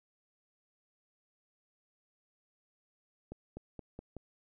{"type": "accelerating click train", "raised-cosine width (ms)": 2, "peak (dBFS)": -30, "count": 5, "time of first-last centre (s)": [3.32, 4.167], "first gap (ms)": 250, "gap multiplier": 0.89, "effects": []}